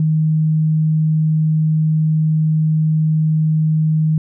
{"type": "tone", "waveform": "sine", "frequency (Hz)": 156.5, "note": "D#3", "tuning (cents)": 10, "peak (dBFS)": -12, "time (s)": [0, 4.18], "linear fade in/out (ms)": 2, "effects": []}